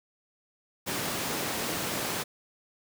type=high-pass noise; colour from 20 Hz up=pink; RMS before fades=-32 dBFS; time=0.86-2.24 s; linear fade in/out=20 ms; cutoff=160 Hz; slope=12 dB/octave; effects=none